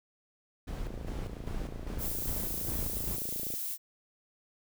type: noise with tremolo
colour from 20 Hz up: brown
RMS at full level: -36 dBFS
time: 0.67-3.17 s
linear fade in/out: 10 ms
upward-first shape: square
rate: 2.5 Hz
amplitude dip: 50%
type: click train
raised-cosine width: 2 ms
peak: -29 dBFS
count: 76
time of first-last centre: 0.87-3.539 s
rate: 28.1 Hz
type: noise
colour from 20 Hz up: violet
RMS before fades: -36 dBFS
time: 1.98-3.78 s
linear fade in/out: 50 ms
effects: none